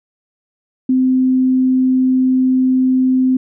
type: tone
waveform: sine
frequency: 258.1 Hz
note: C4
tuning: 23 cents flat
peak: -10 dBFS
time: 0.89-3.37 s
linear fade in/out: 5 ms
effects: none